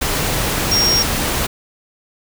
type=tone in noise; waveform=sine; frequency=5580 Hz; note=F8; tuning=2 cents flat; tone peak=-13 dBFS; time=0.71-1.03 s; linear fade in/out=10 ms; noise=pink; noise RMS=-19 dBFS; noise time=0.01-1.47 s; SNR=+3 dB; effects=none